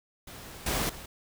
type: noise with level steps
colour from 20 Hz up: pink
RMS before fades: -45 / -29 / -44 dBFS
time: 0.27-1.06 s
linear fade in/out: 5 ms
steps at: 0.66 / 0.89 s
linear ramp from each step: 5 ms
effects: none